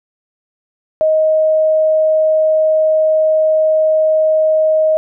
sine tone, 627 Hz, D#5, 13 cents sharp, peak -9 dBFS, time 1.01-4.97 s, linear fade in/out 0 ms, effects none

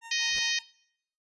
20% pulse tone with tremolo, 918 Hz, A#5, 27 cents flat, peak -37 dBFS, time 0.01-0.63 s, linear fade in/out 50 ms, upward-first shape sine, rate 5.1 Hz, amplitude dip 100%
harmonic tone, 622.3 Hz, D#5, in tune, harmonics 3 / 4 / 5 / 6 / 7 / 8 / 9 / 10, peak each -32 / -33 / -34 / -35 / -35 / -36 / -37 / -37 dBFS, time 0.11-0.59 s, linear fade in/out 5 ms
pink noise with exponential growth, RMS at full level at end -42 dBFS, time 0.21-0.39 s, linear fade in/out 2 ms, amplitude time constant 39 ms
effects noise-tail reverb RT60 0.7 s tail -22 dB re dry + resampled to 24000 Hz

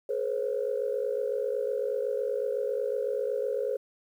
sine tone cluster, 425.3 / 491 / 539 Hz, G#4 / B4 / C#5, +41 / -10 / -49 cents, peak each -31 dBFS, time 0.09-3.77 s, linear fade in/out 5 ms, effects tanh soft clip ceiling -18 dBFS + 10-bit

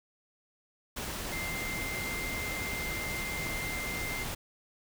sine tone in noise, 2093 Hz, C7, in tune, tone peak -36 dBFS, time 1.32-4.24 s, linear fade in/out 10 ms, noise pink, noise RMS -37 dBFS, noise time 0.96-4.35 s, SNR -2 dB, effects none

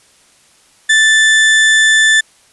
35% pulse tone, 1760 Hz, A6, in tune, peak -5 dBFS, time 0.89-2.21 s, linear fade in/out 10 ms, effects white hiss -49 dBFS RMS until 2.52 s + resampled to 24000 Hz

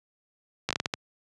slowing click train, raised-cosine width 0.2 ms, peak -9 dBFS, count 7, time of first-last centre 0.69-0.939 s, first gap 16 ms, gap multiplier 1.38, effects high-pass 100 Hz 12 dB/octave + resampled to 22050 Hz

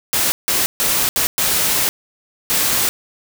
white noise bursts at uneven times, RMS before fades -17 dBFS, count 6, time 0.13-0.32 / 0.48-0.66 / 0.8-1.09 / 1.16-1.27 / 1.38-1.89 / 2.5-2.89 s, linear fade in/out 0 ms, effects none

